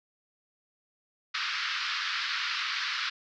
pink band-pass noise, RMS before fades -32 dBFS, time 1.34-3.1 s, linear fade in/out 10 ms, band 1200 to 5100 Hz, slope 48 dB/octave, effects none

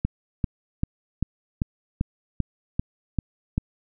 click train, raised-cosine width 5 ms, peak -10 dBFS, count 10, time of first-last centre 0.05-3.579 s, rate 2.55 Hz, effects none

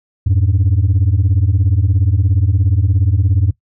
sine beating tone pair, 87 / 104 Hz, F2 / G#2, -6 / +3 cents, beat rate 17 Hz, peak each -11 dBFS, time 0.26-3.51 s, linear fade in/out 10 ms, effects noise-tail reverb RT60 0.1 s tail -18 dB re dry + tanh soft clip ceiling -7 dBFS

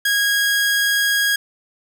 sawtooth tone, 1643 Hz, G#6, 19 cents flat, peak -12 dBFS, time 0.05-1.36 s, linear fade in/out 5 ms, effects none

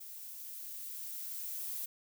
violet noise with level ramp, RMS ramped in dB -48 to -39 dBFS, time 0-1.86 s, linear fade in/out 10 ms, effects none

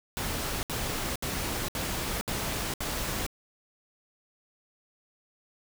pink noise bursts, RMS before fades -32 dBFS, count 6, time 0.17-3.265 s, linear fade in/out 0 ms, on 460 ms, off 67 ms, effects none

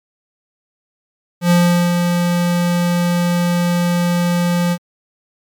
square tone with ADSR envelope, 174.61 Hz, F3, in tune, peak -9 dBFS, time 1.41-4.78 s, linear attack 95 ms, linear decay 410 ms, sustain -5 dB, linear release 59 ms, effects MP3 96 kbps

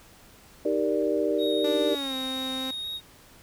sine chord, Eb major seventh, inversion none, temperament equal, 311.1 / 392 / 466.2 / 587.3 Hz, Eb4 / G4 / Bb4 / D5, 0 / 0 / 0 / 0 cents, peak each -28 dBFS, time 0.65-1.95 s, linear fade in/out 5 ms
triangle tone with vibrato, 3749 Hz, A#7, 9 cents sharp, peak -30 dBFS, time 1.38-3.01 s, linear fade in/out 50 ms, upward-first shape square, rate 4.1 Hz, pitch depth 8 cents each way
sawtooth tone with pitch glide, 293.7 to 261.7 Hz, D4 to C4, 0 to 0 cents, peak -28 dBFS, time 1.64-2.71 s, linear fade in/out 5 ms, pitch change -200 cents, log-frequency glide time 1.88-2.15 s
effects pink hiss -53 dBFS RMS until 3.42 s

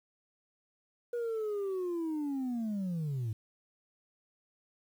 sine linear sweep, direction down, 483.4 to 104.3 Hz, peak -29 dBFS, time 1.13-3.33 s, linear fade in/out 5 ms, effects tanh soft clip ceiling -31 dBFS + 10-bit

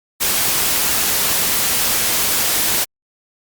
white noise, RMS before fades -17 dBFS, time 0.2-2.85 s, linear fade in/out 20 ms, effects Opus 48 kbps

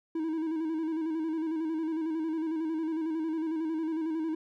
triangle tone with vibrato, 319.9 Hz, D#4, 48 cents sharp, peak -27 dBFS, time 0.15-4.35 s, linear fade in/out 5 ms, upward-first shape square, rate 11 Hz, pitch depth 44 cents each way, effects none

